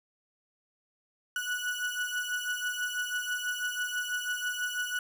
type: beating tone pair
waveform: 35% pulse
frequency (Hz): 1470 / 1476.1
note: F#6 / F#6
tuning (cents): -12 / -5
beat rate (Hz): 6.1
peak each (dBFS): -31 / -34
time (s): 1.36-4.99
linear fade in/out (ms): 2
effects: none